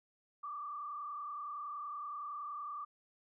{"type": "tone with frequency modulation", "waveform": "sine", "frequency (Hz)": 1174.7, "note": "D6", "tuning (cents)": 0, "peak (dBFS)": -40, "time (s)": [0.43, 2.85], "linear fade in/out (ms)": 10, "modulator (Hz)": 30.7, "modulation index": 1.3, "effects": []}